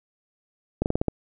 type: slowing click train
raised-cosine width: 2 ms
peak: -9 dBFS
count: 6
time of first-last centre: 0.82-1.083 s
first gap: 39 ms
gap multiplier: 1.15
effects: none